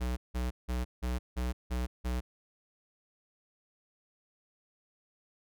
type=tone bursts; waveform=square; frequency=61.74 Hz; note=B1; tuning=in tune; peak=-31 dBFS; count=7; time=0-2.21 s; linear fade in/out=20 ms; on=170 ms; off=170 ms; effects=none